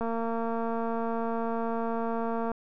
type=click train; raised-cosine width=1 ms; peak=-19 dBFS; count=575; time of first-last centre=0.01-2.517 s; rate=229 Hz; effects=none